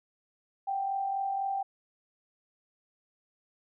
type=tone pair together; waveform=sine; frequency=740 / 784 Hz; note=F#5 / G5; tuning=0 / 0 cents; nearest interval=minor second; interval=100 cents; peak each=-39 / -29 dBFS; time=0.67-1.63 s; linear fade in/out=10 ms; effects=none